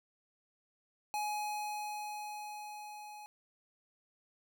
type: tone with level ramp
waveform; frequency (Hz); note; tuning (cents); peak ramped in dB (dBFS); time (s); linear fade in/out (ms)
square; 840; G#5; +19; -34 to -48; 1.14-3.26; 0
effects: none